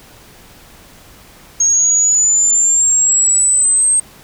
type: exponential sweep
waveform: sine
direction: up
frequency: 6520 to 8420 Hz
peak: -9 dBFS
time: 1.6-4 s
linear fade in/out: 5 ms
effects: pink hiss -42 dBFS RMS until 4.23 s